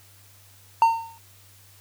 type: tone with exponential decay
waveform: triangle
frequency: 912 Hz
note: A#5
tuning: 38 cents flat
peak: -9 dBFS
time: 0.82-1.18 s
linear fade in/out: 1 ms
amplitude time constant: 78 ms
effects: added 98 Hz sine -54 dBFS peak until 1.8 s + white hiss -54 dBFS RMS until 1.8 s